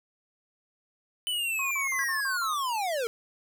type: linear sweep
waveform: square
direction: down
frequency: 3026 to 440 Hz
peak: -28 dBFS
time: 1.27-3.07 s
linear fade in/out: 0 ms
type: tone bursts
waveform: sine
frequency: 1084 Hz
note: C#6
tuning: 39 cents flat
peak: -33 dBFS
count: 6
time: 1.59-2.535 s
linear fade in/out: 2 ms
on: 120 ms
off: 45 ms
type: tone with exponential decay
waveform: triangle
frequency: 1638 Hz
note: G#6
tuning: 24 cents flat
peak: -26 dBFS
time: 1.99-2.32 s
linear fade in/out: 0 ms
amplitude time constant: 71 ms
effects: none